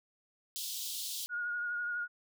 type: high-pass noise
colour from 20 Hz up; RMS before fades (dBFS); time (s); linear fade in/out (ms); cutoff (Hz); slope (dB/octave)
pink; -39; 0.56-1.26; 0; 3200; 48
type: tone with vibrato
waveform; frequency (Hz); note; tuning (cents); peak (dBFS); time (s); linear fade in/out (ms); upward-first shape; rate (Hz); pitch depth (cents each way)
sine; 1438; F#6; -50; -33; 1.29-2.08; 50; triangle; 12; 31
effects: none